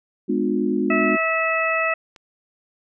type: chord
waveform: sine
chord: G# diminished seventh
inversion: none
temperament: just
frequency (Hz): 207.7 / 249.2 / 299 / 358.8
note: G#3 / B3 / D4 / F4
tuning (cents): 0 / +16 / +31 / +47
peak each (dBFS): -24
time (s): 0.28-1.17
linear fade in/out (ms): 20
type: harmonic tone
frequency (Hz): 650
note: E5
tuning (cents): -24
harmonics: 1 / 2 / 3 / 4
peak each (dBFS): -24 / -24 / -24 / -24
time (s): 0.9-1.94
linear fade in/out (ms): 5
type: click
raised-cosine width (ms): 0.2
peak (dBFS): -27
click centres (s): 2.162
effects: none